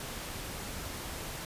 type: noise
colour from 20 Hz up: pink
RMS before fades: -40 dBFS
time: 0-1.45 s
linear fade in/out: 2 ms
effects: resampled to 32000 Hz